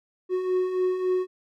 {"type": "beating tone pair", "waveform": "triangle", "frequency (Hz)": [365.1, 368.7], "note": ["F#4", "F#4"], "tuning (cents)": [-23, -6], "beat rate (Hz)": 3.6, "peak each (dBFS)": [-29, -21], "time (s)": [0.29, 1.27], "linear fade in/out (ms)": 50, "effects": []}